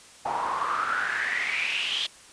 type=noise with band-pass filter sweep; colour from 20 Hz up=pink; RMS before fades=-28 dBFS; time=0.25-2.07 s; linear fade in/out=10 ms; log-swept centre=830 to 3400 Hz; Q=7.3; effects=white hiss -50 dBFS RMS until 2.32 s + resampled to 22050 Hz